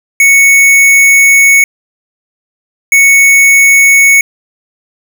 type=tone pair in turn; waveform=square; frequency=2217 / 2217 Hz; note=C#7 / C#7; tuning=0 / 0 cents; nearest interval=unison; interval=0 cents; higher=neither; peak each=-3 dBFS; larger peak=neither; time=0.2-1.64 / 2.92-4.21 s; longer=first; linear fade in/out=2 ms; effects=none